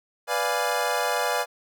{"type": "chord", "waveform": "25% pulse", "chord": "B diminished seventh", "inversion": "none", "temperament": "equal", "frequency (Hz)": [493.9, 587.3, 698.5, 830.6], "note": ["B4", "D5", "F5", "Ab5"], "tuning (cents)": [0, 0, 0, 0], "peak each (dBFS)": -25, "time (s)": [0.27, 1.46], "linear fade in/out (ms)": 50, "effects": []}